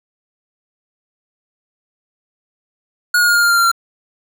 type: tone with pitch steps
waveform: square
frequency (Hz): 1445 / 1434.2 / 1423.5 / 1412.8 / 1402.2 / 1391.8 / 1381.3 / 1371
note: F#6 / F6 / F6 / F6 / F6 / F6 / F6 / F6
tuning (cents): -41 / +46 / +33 / +20 / +7 / -6 / -19 / -32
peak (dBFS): -11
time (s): 3.14-3.716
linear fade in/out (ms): 5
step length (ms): 72
effects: none